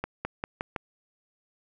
accelerating click train, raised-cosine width 0.5 ms, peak -15 dBFS, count 5, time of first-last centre 0.04-0.762 s, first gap 210 ms, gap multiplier 0.9, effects none

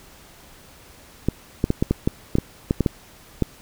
clicks, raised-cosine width 3 ms, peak -5 dBFS, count 12, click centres 1.286 / 1.641 / 1.704 / 1.825 / 1.91 / 2.075 / 2.354 / 2.385 / 2.709 / 2.807 / 2.862 / 3.423 s, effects pink hiss -48 dBFS RMS until 3.61 s

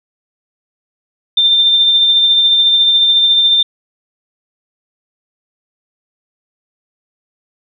sine tone with tremolo, 3586 Hz, A7, 32 cents sharp, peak -6 dBFS, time 1.37-3.63 s, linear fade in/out 5 ms, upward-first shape sine, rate 14 Hz, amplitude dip 30%, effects none

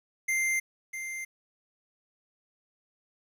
square tone with echo, 2093 Hz, C7, in tune, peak -26 dBFS, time 0.28-0.6 s, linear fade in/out 10 ms, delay 650 ms, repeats 1, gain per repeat -9 dB, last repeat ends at 1.25 s, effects resampled to 32000 Hz + 10-bit

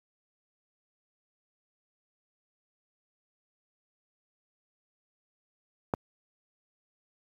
click, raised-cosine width 1 ms, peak -12 dBFS, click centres 5.938 s, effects high-pass 80 Hz 12 dB/octave + 9-bit

